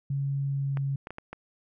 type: tone with pitch glide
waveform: sine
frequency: 138.9 to 137.94 Hz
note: C#3 to C#3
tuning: +4 to -8 cents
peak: -26 dBFS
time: 0.1-0.96 s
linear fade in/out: 5 ms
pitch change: -12 cents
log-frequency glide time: 0.45-0.79 s
type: clicks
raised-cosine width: 0.5 ms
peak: -23 dBFS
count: 5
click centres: 0.772 / 1.071 / 1.106 / 1.184 / 1.33 s
effects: none